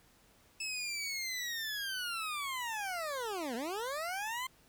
20% pulse linear two-way sweep, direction down then up, 2623 to 220 to 1052 Hz, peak -31 dBFS, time 0.6-4.47 s, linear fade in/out 5 ms, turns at 3.55 s, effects pink hiss -65 dBFS RMS until 4.68 s

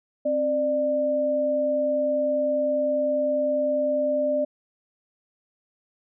sine tone pair together, 265 / 595 Hz, C4 / D5, +22 / +22 cents, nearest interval octave + major second, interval 1400 cents, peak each -29 / -21 dBFS, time 0.25-4.45 s, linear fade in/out 10 ms, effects none

